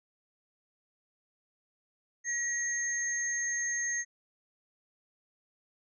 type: tone pair together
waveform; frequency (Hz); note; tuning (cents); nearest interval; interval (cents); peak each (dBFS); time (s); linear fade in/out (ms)
sine; 1906 / 6411; A#6 / G8; +38 / +38; octave + major sixth; 2100; -33 / -32; 2.24-4.05; 50
effects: none